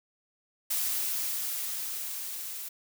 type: noise with level ramp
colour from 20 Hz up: blue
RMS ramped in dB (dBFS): -29 to -39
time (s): 0.7-2.69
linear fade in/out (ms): 10
effects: none